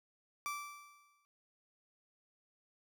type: tone with exponential decay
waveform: 30% pulse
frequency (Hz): 1166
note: D6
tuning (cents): -13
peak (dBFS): -33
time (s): 0.46-1.25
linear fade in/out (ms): 0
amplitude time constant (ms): 170
effects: none